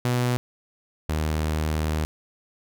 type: tone pair in turn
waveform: sawtooth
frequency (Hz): 123.2 / 77.61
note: B2 / D#2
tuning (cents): -4 / -4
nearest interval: minor sixth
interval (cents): 800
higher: first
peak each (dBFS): -17 / -19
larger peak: first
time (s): 0.05-0.37 / 1.09-2.05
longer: second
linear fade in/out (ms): 0
effects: none